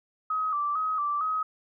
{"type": "tone with vibrato", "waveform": "sine", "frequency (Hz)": 1217, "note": "D#6", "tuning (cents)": -39, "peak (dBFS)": -25, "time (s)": [0.3, 1.43], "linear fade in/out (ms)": 5, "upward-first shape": "square", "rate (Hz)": 2.2, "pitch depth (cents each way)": 70, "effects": []}